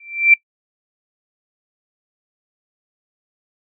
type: tone with exponential growth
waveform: sine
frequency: 2349 Hz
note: D7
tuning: in tune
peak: -4 dBFS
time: 0-0.34 s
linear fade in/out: 5 ms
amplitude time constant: 72 ms
effects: noise-tail reverb RT60 0.1 s tail -23 dB re dry